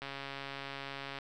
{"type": "click train", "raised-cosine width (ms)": 0.3, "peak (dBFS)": -25, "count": 162, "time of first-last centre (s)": [0.02, 1.187], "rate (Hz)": 138, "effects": []}